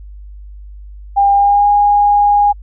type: tone with pitch glide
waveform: sine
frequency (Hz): 801 to 820.2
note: G5 to G#5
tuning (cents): +37 to -22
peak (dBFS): -7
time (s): 1.16-2.53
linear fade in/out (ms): 20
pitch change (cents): +41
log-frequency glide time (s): 1.33-1.68
effects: added 50 Hz sine -30 dBFS peak until 2.62 s